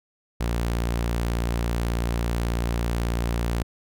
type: tone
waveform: sawtooth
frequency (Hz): 58.27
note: A#1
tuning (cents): 0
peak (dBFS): -19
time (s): 0.4-3.63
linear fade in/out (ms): 10
effects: none